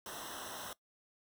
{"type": "noise with comb filter", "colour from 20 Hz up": "pink", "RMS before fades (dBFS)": -45, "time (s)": [0.06, 0.73], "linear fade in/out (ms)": 2, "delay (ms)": 0.43, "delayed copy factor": -0.95, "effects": ["noise-tail reverb RT60 0.1 s tail -19 dB re dry"]}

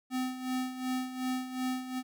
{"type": "tone with tremolo", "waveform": "square", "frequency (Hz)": 256, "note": "C4", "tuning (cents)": -38, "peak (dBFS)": -30, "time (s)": [0.1, 2.03], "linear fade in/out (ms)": 50, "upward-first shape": "sine", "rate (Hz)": 2.7, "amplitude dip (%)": 70, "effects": []}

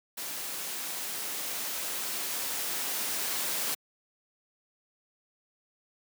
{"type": "noise with level ramp", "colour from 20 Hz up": "white", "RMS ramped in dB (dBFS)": [-37, -31], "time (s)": [0.17, 3.75], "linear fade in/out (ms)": 10, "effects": ["high-pass 200 Hz 12 dB/octave"]}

